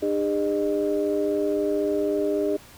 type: tone cluster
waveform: sine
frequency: 301.5 / 405.3 / 609 Hz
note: D4 / G#4 / D#5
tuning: +46 / -42 / -37 cents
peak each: -26 / -23 / -27 dBFS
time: 0.02-2.57 s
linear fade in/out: 10 ms
effects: tanh soft clip ceiling -13 dBFS + pink hiss -48 dBFS RMS until 2.77 s